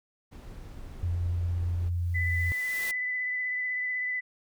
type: noise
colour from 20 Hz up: brown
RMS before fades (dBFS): -42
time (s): 0.31-1.9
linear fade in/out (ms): 20
type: tone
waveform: sine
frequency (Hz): 87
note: F2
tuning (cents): -6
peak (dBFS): -26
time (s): 1.03-2.52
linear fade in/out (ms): 0
type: noise with exponential growth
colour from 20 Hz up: white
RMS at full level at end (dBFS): -37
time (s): 1.62-2.91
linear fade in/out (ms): 0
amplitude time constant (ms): 280
type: tone with vibrato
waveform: sine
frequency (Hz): 2000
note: B6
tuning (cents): +21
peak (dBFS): -28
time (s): 2.14-4.21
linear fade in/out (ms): 20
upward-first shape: triangle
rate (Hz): 16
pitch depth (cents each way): 17
effects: none